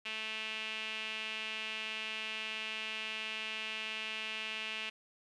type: tone with band-pass filter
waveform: sawtooth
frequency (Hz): 218.5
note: A3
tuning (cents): -12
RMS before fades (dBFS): -40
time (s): 0.05-4.9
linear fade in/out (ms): 10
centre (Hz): 2700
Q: 4.6
effects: resampled to 24000 Hz + 11-bit